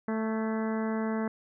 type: harmonic tone with a mistuned harmonic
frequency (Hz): 220.8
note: A3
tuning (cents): +6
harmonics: 1 / 2 / 3 / 4 / 5 / 6 / 7 / 8 / 9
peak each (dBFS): -29 / -35 / -39 / -41 / -43 / -45 / -46 / -47 / -48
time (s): 0.08-1.28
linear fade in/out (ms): 2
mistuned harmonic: 8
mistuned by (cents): -44
effects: none